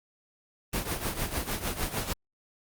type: noise with tremolo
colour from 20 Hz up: pink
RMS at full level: -28 dBFS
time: 0.73-2.13 s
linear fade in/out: 5 ms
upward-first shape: triangle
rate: 6.6 Hz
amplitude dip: 80%
effects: Opus 24 kbps